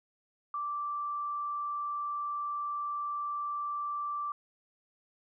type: tone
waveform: sine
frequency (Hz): 1170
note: D6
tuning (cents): -7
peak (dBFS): -32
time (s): 0.54-4.32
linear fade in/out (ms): 2
effects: none